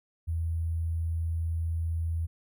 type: tone with sample-and-hold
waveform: sine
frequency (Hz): 82.41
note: E2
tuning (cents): 0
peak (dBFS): -27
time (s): 0.27-2.27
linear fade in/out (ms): 20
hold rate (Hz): 11025
effects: none